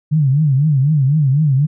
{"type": "tone with vibrato", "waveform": "sine", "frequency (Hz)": 143.5, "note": "D3", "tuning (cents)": -40, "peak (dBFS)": -10, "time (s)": [0.11, 1.67], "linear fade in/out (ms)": 20, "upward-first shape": "triangle", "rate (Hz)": 4, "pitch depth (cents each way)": 200, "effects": []}